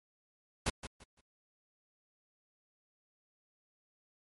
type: noise with echo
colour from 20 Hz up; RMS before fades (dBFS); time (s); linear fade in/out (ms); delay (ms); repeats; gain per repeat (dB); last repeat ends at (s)
pink; -31; 0.66-0.7; 5; 170; 3; -12; 1.21
effects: MP3 48 kbps